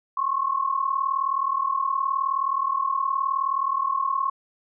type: tone pair together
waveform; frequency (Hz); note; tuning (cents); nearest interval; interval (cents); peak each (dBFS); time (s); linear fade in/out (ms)
sine; 1060.9 / 1100; C6 / C#6; +24 / -14; minor second; 62; -25 / -24; 0.17-4.3; 5
effects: none